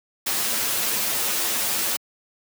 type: noise with comb filter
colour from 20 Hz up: white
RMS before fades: -24 dBFS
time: 0.26-1.97 s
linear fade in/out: 10 ms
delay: 8.9 ms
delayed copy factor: +0.95
effects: high-pass 150 Hz 12 dB/octave